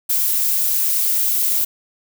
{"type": "noise", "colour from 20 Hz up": "violet", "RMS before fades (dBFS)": -18, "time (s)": [0.09, 1.65], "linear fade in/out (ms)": 10, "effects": []}